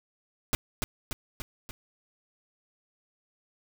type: noise with echo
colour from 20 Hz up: pink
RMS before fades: -25 dBFS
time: 0.53-0.55 s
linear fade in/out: 0 ms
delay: 290 ms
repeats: 4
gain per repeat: -4 dB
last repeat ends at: 1.71 s
effects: none